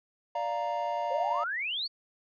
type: chord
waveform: triangle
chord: Bb major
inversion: first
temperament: equal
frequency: 587.3 / 698.5 / 932.3 Hz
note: D5 / F5 / Bb5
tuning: 0 / 0 / 0 cents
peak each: -33 / -31 / -31 dBFS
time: 0.35-1.44 s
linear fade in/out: 5 ms
type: exponential sweep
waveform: sine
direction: up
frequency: 501 to 4637 Hz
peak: -30 dBFS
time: 1.1-1.88 s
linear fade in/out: 20 ms
effects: resampled to 16000 Hz